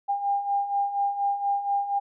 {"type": "beating tone pair", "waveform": "sine", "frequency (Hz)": [800, 804.2], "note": ["G5", "G5"], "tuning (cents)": [35, 44], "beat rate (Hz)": 4.2, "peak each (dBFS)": [-30, -24], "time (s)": [0.08, 2], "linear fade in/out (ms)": 20, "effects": []}